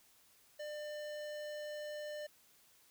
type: tone with notch filter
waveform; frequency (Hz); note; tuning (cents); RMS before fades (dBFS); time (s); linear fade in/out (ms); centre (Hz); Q
square; 598; D5; +31; -44; 0.59-2.27; 10; 11000; 0.77
effects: white hiss -67 dBFS RMS until 2.9 s